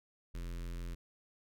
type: tone with notch filter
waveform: square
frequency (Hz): 43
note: F1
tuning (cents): -26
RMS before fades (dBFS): -41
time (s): 0.34-0.95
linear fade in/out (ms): 10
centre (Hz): 760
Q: 1.1
effects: none